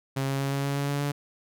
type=tone with pitch steps; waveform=sawtooth; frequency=135.7 / 136.8 / 137.91 / 139.03 / 140.16 / 141.3 / 142.45 / 143.6 Hz; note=C#3 / C#3 / C#3 / C#3 / C#3 / C#3 / C#3 / D3; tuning=-36 / -23 / -9 / +5 / +19 / +34 / +48 / -39 cents; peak=-22 dBFS; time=0.16-1.12 s; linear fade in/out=10 ms; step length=120 ms; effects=none